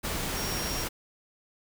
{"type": "tone in noise", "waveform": "sine", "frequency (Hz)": 5590, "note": "F8", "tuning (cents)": 1, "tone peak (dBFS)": -36, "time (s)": [0.35, 0.85], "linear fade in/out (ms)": 20, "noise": "pink", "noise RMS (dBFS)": -32, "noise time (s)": [0.03, 0.89], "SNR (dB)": -7, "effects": []}